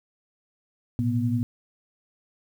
sine tone cluster, 112.5 / 123.7 / 242.3 Hz, A2 / B2 / B3, +39 / +3 / -33 cents, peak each -25 / -30 / -25 dBFS, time 0.99-1.43 s, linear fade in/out 0 ms, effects 9-bit

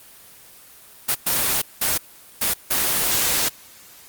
white noise bursts at uneven times, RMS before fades -20 dBFS, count 5, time 1.08-1.15 / 1.26-1.62 / 1.81-1.98 / 2.41-2.54 / 2.7-3.49 s, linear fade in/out 10 ms, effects white hiss -46 dBFS RMS until 4.08 s + Opus 24 kbps

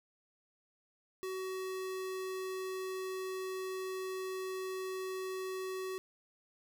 square tone, 376.1 Hz, F#4, 28 cents sharp, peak -38 dBFS, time 1.23-5.98 s, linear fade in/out 0 ms, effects none

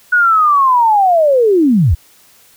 sine linear sweep, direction down, 1480 to 60.4 Hz, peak -7 dBFS, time 0.12-1.95 s, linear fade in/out 10 ms, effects white hiss -47 dBFS RMS until 2.56 s

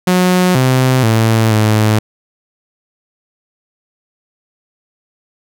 sawtooth tone with pitch steps, 181.9 / 129.4 / 112.1 / 108.1 Hz, F#3 / C3 / A2 / A2, -29 / -19 / +33 / -30 cents, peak -5 dBFS, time 0.07-1.99 s, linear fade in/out 5 ms, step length 480 ms, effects none

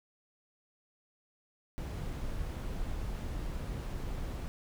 brown noise, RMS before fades -37 dBFS, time 1.78-4.48 s, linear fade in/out 0 ms, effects none

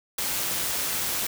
white noise with amplitude modulation, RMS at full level -26 dBFS, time 0.18-1.27 s, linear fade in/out 5 ms, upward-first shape sine, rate 190 Hz, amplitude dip 40%, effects none

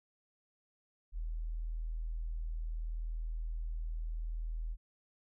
sine tone, 40.37 Hz, E1, 35 cents flat, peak -35 dBFS, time 1.12-4.77 s, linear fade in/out 50 ms, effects none

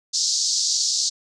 pink band-pass noise, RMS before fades -22 dBFS, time 0.13-1.1 s, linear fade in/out 20 ms, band 4300 to 7000 Hz, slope 48 dB/octave, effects none

